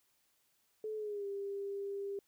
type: tone with pitch glide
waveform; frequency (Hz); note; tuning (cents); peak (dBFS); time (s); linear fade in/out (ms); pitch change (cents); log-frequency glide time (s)
sine; 432.1 to 398.5; A4 to G4; -31 to +28; -37; 0.84-2.19; 2; -141; 0.96-1.26
effects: white hiss -75 dBFS RMS until 2.27 s